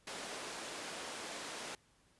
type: band-pass noise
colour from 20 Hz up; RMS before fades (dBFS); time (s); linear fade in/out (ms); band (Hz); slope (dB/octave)
pink; -45; 0.07-1.75; 2; 350 to 9800; 12
effects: pink hiss -70 dBFS RMS until 2.19 s + resampled to 24000 Hz